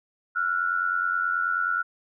sine tone pair together, 1358.6 / 1448 Hz, F6 / F#6, -48 / -38 cents, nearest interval minor second, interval 110 cents, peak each -26 / -25 dBFS, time 0.35-1.83 s, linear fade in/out 20 ms, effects none

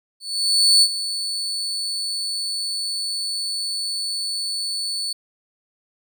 35% pulse tone with ADSR envelope, 4452 Hz, C#8, 7 cents sharp, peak -9 dBFS, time 0.2-5.13 s, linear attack 620 ms, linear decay 58 ms, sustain -13 dB, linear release 6 ms, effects none

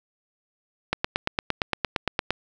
click train, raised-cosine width 0.3 ms, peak -6 dBFS, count 13, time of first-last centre 0.93-2.306 s, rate 8.72 Hz, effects none

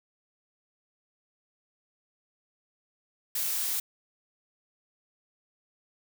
blue noise, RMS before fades -30 dBFS, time 3.35-3.8 s, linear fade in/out 5 ms, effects none

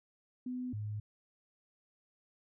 sine tone pair in turn, 251 / 105.53 Hz, B3 / G#2, +28 / +28 cents, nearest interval octave + minor third, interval 1500 cents, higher first, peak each -36 / -36 dBFS, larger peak neither, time 0.46-0.73 / 0.73-1 s, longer neither, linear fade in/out 5 ms, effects none

